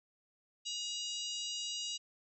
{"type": "harmonic tone with a mistuned harmonic", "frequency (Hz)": 956, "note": "A#5", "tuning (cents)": 43, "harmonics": [3, 4, 5, 6, 7, 8], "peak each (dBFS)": [-41, -43, -45, -47, -48, -49], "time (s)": [0.65, 1.98], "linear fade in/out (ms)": 20, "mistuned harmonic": 6, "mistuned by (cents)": 17, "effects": []}